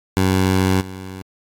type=tone with level steps; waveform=15% pulse; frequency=94 Hz; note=F#2; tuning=28 cents sharp; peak=-8 / -24 dBFS; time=0.17-1.22 s; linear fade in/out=0 ms; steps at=0.8 s; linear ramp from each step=20 ms; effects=AAC 64 kbps